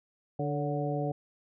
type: harmonic tone with a mistuned harmonic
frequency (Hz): 146.83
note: D3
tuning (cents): 0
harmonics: 1 / 2 / 3 / 4 / 5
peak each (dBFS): -32 / -36 / -36 / -36 / -37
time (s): 0.39-1.12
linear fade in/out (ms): 5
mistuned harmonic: 4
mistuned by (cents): -58
effects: none